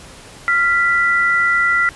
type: tone pair together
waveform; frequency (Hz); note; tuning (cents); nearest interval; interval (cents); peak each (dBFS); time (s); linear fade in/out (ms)
sine; 1386.4 / 1975.5; F6 / B6; -13 / 0; tritone; 613; -15; 0.48-1.89; 0
effects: pink hiss -39 dBFS RMS until 1.95 s + resampled to 24000 Hz